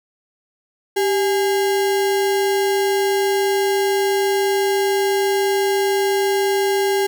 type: tone with sample-and-hold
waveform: sine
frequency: 392 Hz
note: G4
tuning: in tune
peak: -15 dBFS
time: 0.96-7.07 s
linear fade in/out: 10 ms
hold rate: 1225 Hz
effects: none